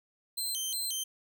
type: tone with vibrato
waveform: 15% pulse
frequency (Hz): 3583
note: A7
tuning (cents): +31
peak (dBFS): -25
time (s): 0.37-1.04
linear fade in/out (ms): 10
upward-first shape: square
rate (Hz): 2.8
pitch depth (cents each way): 240
effects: none